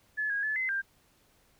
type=tone with pitch steps; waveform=sine; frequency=1718 / 1641 / 1728 / 2050 / 1589 Hz; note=A6 / G#6 / A6 / C7 / G6; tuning=-42 / -21 / -32 / -36 / +23 cents; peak=-28 dBFS; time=0.17-0.82 s; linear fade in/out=20 ms; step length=130 ms; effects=pink hiss -66 dBFS RMS until 1.59 s